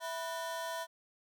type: ring-modulated tone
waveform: 35% pulse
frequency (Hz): 822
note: G#5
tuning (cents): -18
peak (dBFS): -32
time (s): 0-0.87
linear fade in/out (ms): 50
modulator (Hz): 163
effects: none